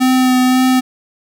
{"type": "tone with vibrato", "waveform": "square", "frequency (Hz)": 255.5, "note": "C4", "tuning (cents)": -41, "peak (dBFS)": -10, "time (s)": [0, 0.81], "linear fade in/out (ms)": 20, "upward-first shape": "sine", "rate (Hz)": 1.9, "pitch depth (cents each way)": 14, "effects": []}